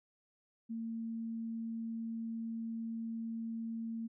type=tone; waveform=sine; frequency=227.2 Hz; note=A#3; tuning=44 cents flat; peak=-37 dBFS; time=0.69-4.08 s; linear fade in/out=20 ms; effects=none